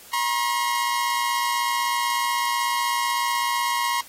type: tone pair together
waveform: sawtooth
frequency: 956.9 / 1073 Hz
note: A#5 / C6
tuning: +45 / +43 cents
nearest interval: major second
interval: 198 cents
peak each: -20 / -21 dBFS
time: 0.13-4.01 s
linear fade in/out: 5 ms
effects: white hiss -46 dBFS RMS until 4.08 s + AAC 48 kbps